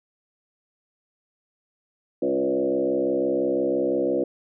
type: tone with frequency modulation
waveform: sine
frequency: 421.9 Hz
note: G#4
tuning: 27 cents sharp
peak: -20 dBFS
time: 2.22-4.24 s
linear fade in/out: 5 ms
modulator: 65.9 Hz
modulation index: 2.4
effects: none

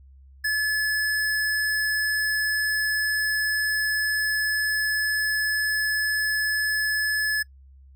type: tone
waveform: square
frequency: 1718 Hz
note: A6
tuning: 42 cents flat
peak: -22 dBFS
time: 0.44-7.43 s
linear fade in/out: 10 ms
effects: noise-tail reverb RT60 0.1 s tail -25 dB re dry + added 67 Hz sine -47 dBFS peak until 7.95 s

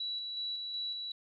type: tone with tremolo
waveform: sine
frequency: 3927 Hz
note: B7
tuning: 11 cents flat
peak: -34 dBFS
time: 0-1.12 s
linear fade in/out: 5 ms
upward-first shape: square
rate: 2.7 Hz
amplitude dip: 30%
effects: none

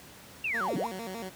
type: linear two-way sweep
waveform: sine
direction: down then up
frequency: 2796 to 142.3 to 1034 Hz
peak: -28 dBFS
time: 0.44-0.87 s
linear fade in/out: 5 ms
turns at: 0.76 s
type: tone with vibrato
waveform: 15% pulse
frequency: 207.7 Hz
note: G#3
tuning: in tune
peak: -30 dBFS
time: 0.53-1.3 s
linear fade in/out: 20 ms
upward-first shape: square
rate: 6.5 Hz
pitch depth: 180 cents each way
effects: pink hiss -50 dBFS RMS until 1.35 s + high-pass 80 Hz 12 dB/octave

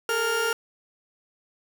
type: tone cluster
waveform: 35% pulse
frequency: 419.8 / 457.8 / 1399 Hz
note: G#4 / A#4 / F6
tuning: +19 / -31 / +3 cents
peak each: -31 / -25 / -24 dBFS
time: 0.09-0.53 s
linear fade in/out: 2 ms
effects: none

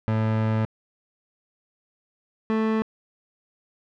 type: tone pair in turn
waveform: 30% pulse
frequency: 110 / 220 Hz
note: A2 / A3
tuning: 0 / 0 cents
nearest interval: octave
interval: 1200 cents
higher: second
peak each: -18 dBFS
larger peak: neither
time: 0.08-0.65 / 2.5-2.82 s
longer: first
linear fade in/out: 0 ms
effects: low-pass 2000 Hz 12 dB/octave

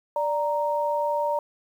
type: tone pair together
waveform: sine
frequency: 587.3 / 931.2 Hz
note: D5 / A#5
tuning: 0 / -2 cents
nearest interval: minor sixth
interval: 798 cents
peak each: -25 dBFS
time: 0.16-1.39 s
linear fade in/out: 2 ms
effects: 9-bit

